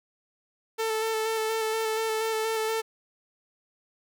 sawtooth tone with vibrato, 442.4 Hz, A4, 9 cents sharp, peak -22 dBFS, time 0.78-2.82 s, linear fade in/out 20 ms, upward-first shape square, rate 4.2 Hz, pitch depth 16 cents each way, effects none

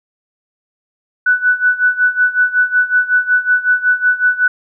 sine tone with tremolo, 1488 Hz, F#6, 9 cents sharp, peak -7 dBFS, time 1.26-4.48 s, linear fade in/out 5 ms, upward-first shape sine, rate 5.4 Hz, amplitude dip 85%, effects none

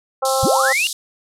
harmonic tone, 265.4 Hz, C4, 25 cents sharp, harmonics 2 / 3 / 4 / 5, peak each -19 / -21 / -25 / -24 dBFS, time 0.22-0.73 s, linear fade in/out 10 ms
pink band-pass noise, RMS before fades -26 dBFS, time 0.25-0.93 s, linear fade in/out 2 ms, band 3700 to 12000 Hz, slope 48 dB/octave
sine linear sweep, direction up, 69.3 to 2900 Hz, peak -16 dBFS, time 0.43-0.87 s, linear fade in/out 0 ms
effects none

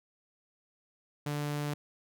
sawtooth tone, 146.83 Hz, D3, in tune, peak -28 dBFS, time 1.26-1.74 s, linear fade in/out 5 ms, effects none

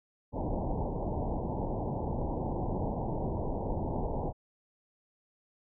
pink low-pass noise, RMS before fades -33 dBFS, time 0.32-4.33 s, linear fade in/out 50 ms, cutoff 950 Hz, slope 96 dB/octave, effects none

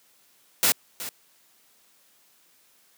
white noise with echo, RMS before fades -20 dBFS, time 0.63-0.72 s, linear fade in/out 0 ms, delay 370 ms, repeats 1, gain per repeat -14 dB, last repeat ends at 1.09 s, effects white hiss -61 dBFS RMS until 2.97 s + high-pass 150 Hz 12 dB/octave

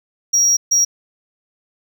triangle tone bursts at uneven times, 5670 Hz, F8, 25 cents sharp, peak -10 dBFS, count 2, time 0.33-0.57 / 0.71-0.85 s, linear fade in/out 10 ms, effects none

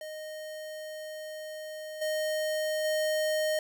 square tone with level steps, 619 Hz, D#5, 9 cents flat, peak -39 / -29 / -27 dBFS, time 0.01-3.59 s, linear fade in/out 2 ms, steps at 2.01 / 2.84 s, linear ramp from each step 10 ms, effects 10-bit

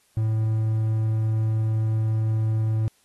triangle tone, 110 Hz, A2, in tune, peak -18 dBFS, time 0.17-2.88 s, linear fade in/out 0 ms, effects white hiss -63 dBFS RMS until 3.04 s + AAC 32 kbps

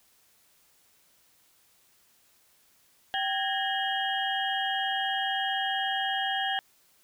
sine tone cluster, 777 / 1654 / 1839 / 2891 / 3212 Hz, G5 / G#6 / A#6 / F#7 / G7, -16 / -8 / -24 / -41 / +41 cents, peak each -30 / -33 / -37 / -35 / -33 dBFS, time 3.14-6.59 s, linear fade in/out 0 ms, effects white hiss -64 dBFS RMS until 7.03 s

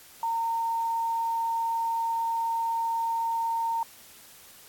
sine tone, 916 Hz, A#5, 31 cents flat, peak -25 dBFS, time 0.23-3.83 s, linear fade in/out 2 ms, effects white hiss -51 dBFS RMS until 4.68 s + AAC 64 kbps

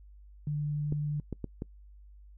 sine tone, 148.1 Hz, D3, 15 cents sharp, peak -29 dBFS, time 0.47-1.2 s, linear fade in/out 2 ms
clicks, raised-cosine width 3 ms, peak -22 dBFS, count 4, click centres 0.924 / 1.327 / 1.443 / 1.621 s
effects noise-tail reverb RT60 0.1 s tail -25 dB re dry + added 50 Hz sine -50 dBFS peak until 2.37 s

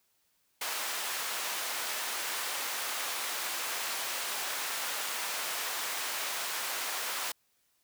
pink high-pass noise, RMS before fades -35 dBFS, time 0.61-7.32 s, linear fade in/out 5 ms, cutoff 880 Hz, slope 12 dB/octave, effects white hiss -73 dBFS RMS until 7.83 s

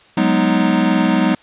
square chord, G# minor seventh, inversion third, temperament equal, 185 / 207.7 / 246.9 / 311.1 Hz, F#3 / G#3 / B3 / D#4, 0 / 0 / 0 / 0 cents, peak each -19 dBFS, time 0.17-1.35 s, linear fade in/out 5 ms, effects white hiss -48 dBFS RMS until 1.42 s + resampled to 8000 Hz

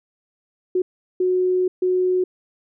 sine tone bursts at uneven times, 366.7 Hz, F#4, 15 cents flat, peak -16 dBFS, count 3, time 0.75-0.82 / 1.2-1.68 / 1.82-2.24 s, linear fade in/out 5 ms, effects none

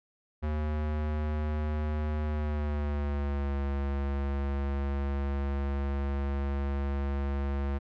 square tone with pitch glide, 76 to 69.69 Hz, D#2 to C#2, -40 to +10 cents, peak -29 dBFS, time 0.42-7.79 s, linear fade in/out 20 ms, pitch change -150 cents, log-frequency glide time 2.25-3.56 s, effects low-pass 2000 Hz 12 dB/octave

